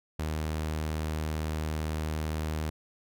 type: tone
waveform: sawtooth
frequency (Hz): 77.78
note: D#2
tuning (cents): 0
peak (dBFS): -26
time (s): 0.19-2.7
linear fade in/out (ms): 5
effects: none